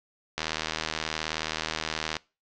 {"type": "click train", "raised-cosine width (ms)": 0.2, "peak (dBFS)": -11, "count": 142, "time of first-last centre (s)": [0.38, 2.167], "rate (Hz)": 78.9, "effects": ["noise-tail reverb RT60 0.3 s tail -23 dB re dry", "low-pass 7000 Hz 12 dB/octave"]}